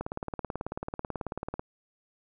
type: click train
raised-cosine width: 1 ms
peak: -19 dBFS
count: 30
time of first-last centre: 0.01-1.595 s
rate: 18.3 Hz
effects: none